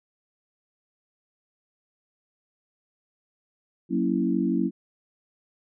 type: chord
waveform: sine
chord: F# dominant seventh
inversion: none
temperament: equal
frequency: 185 / 233.1 / 277.2 / 329.6 Hz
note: F#3 / A#3 / C#4 / E4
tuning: 0 / 0 / 0 / 0 cents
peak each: -27 dBFS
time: 3.89-4.71 s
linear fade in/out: 50 ms
effects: none